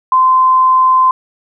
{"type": "tone", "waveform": "sine", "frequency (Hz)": 1034, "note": "C6", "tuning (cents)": -21, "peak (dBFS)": -6, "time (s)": [0.12, 1.11], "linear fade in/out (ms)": 2, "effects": []}